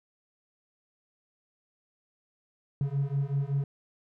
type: beating tone pair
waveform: triangle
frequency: 137.1 / 142.4 Hz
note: C#3 / C#3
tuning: -19 / +47 cents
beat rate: 5.3 Hz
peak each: -27 dBFS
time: 2.81-3.64 s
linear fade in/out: 2 ms
effects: tanh soft clip ceiling -18 dBFS